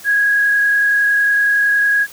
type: tone with frequency modulation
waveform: sine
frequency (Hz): 1654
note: G#6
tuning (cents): -8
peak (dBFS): -11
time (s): 0.04-2.07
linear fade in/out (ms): 50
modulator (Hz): 30.8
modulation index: 0.68
effects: white hiss -38 dBFS RMS until 2.12 s